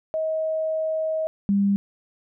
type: tone pair in turn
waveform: sine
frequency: 634 / 199.7 Hz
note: D#5 / G3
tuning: +32 / +32 cents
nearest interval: octave + minor sixth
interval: 2000 cents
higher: first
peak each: -22 / -17 dBFS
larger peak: second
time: 0.14-1.27 / 1.49-1.76 s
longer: first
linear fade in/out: 0 ms
effects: none